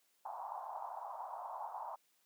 white band-pass noise, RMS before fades -45 dBFS, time 0.25-1.96 s, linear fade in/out 5 ms, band 710 to 1000 Hz, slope 48 dB/octave, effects white hiss -75 dBFS RMS until 2.25 s + high-pass 200 Hz 12 dB/octave

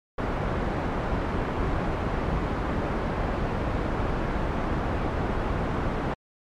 pink low-pass noise, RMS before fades -27 dBFS, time 0.18-6.14 s, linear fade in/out 5 ms, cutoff 1300 Hz, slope 12 dB/octave, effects MP3 64 kbps

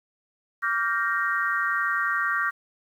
sine chord, G minor seventh, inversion second, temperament equal with one note detuned, 1155.1 / 1396.9 / 1568 / 1864.7 Hz, D6 / F6 / G6 / Bb6, -29 / 0 / 0 / 0 cents, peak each -28 dBFS, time 0.62-2.51 s, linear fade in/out 20 ms, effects 9-bit

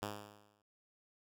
5% pulse tone with exponential decay, 103.83 Hz, G#2, in tune, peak -26 dBFS, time 0.02-0.62 s, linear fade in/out 5 ms, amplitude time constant 130 ms, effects none

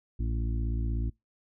harmonic tone, 56.4 Hz, A1, 44 cents sharp, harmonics 1 / 2 / 4 / 5 / 6, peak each -28 / -34 / -41 / -43 / -46 dBFS, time 0.19-1.1 s, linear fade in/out 10 ms, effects noise-tail reverb RT60 0.2 s tail -26 dB re dry

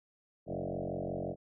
sine tone with frequency modulation, 386.1 Hz, G4, 26 cents flat, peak -34 dBFS, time 0.46-1.36 s, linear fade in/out 50 ms, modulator 45.6 Hz, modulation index 6.3, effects none

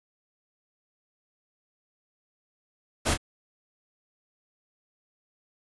pink noise with echo, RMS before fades -25 dBFS, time 3.05-3.15 s, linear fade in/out 20 ms, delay 26 ms, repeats 1, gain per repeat -6 dB, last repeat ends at 3.176 s, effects resampled to 24000 Hz

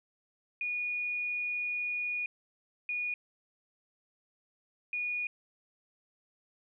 sine tone bursts at uneven times, 2452 Hz, D#7, 26 cents flat, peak -31 dBFS, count 3, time 0.61-2.26 / 2.89-3.14 / 4.93-5.27 s, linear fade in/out 2 ms, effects none

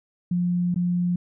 sine tone with dropouts, 176.7 Hz, F3, 21 cents sharp, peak -20 dBFS, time 0.31-1.16 s, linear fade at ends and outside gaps 5 ms, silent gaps 0.744-0.759 s, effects none

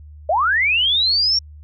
sine linear sweep, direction up, 570 to 5588 Hz, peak -14 dBFS, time 0.29-1.39 s, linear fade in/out 5 ms, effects added 75 Hz sine -37 dBFS peak until 1.63 s

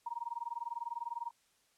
sine tone with tremolo, 941 Hz, A#5, 16 cents sharp, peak -34 dBFS, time 0.06-1.31 s, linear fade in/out 5 ms, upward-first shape sine, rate 20 Hz, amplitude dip 100%, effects white hiss -72 dBFS RMS until 1.77 s + low-pass 10000 Hz 12 dB/octave

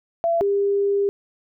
sine tone pair in turn, 674 / 400.8 Hz, E5 / G4, +38 / +38 cents, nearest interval major sixth, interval 900 cents, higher first, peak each -17 / -17 dBFS, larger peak neither, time 0.24-0.41 / 0.41-1.09 s, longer second, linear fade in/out 0 ms, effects none

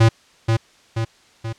square tone with echo, 113.1 Hz, A2, 48 cents sharp, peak -10 dBFS, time 0-0.09 s, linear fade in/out 10 ms, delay 480 ms, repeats 3, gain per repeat -5 dB, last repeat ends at 1.53 s, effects white hiss -53 dBFS RMS until 1.58 s + low-pass 6000 Hz 12 dB/octave

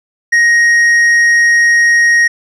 sine tone with tanh clipping, 1876 Hz, A#6, 11 cents sharp, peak -7 dBFS, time 0.32-2.28 s, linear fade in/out 10 ms, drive 6 dB, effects none

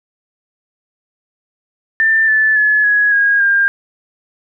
sine tone with pitch steps, 1784 / 1746.3 / 1709.4 / 1673.2 / 1637.8 / 1603.2 Hz, A6 / A6 / G#6 / G#6 / G#6 / G6, +23 / -14 / +49 / +12 / -25 / +38 cents, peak -9 dBFS, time 2-3.68 s, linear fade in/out 0 ms, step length 280 ms, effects none

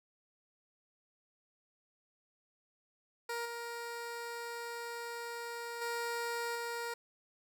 15% pulse tone with level steps, 470 Hz, A#4, 14 cents sharp, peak -30 / -34 / -29 / -31 dBFS, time 3.29-6.94 s, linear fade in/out 5 ms, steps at 3.45 / 5.81 / 6.55 s, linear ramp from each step 10 ms, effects none

